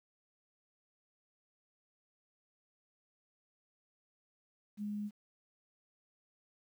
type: tone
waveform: sine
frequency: 207.7 Hz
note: G#3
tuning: in tune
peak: -36 dBFS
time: 4.77-5.11 s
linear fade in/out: 50 ms
effects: 11-bit